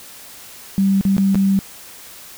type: tone with dropouts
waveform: sine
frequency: 195 Hz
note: G3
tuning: 9 cents flat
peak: -12 dBFS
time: 0.78-1.59 s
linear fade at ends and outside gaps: 0 ms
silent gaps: 1.011-1.052 / 1.167-1.181 / 1.346-1.355 s
effects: white hiss -39 dBFS RMS until 2.37 s